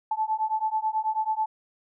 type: beating tone pair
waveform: sine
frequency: 867 / 876.2 Hz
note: A5 / A5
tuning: -26 / -7 cents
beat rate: 9.2 Hz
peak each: -27 dBFS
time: 0.11-1.46 s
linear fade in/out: 5 ms
effects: none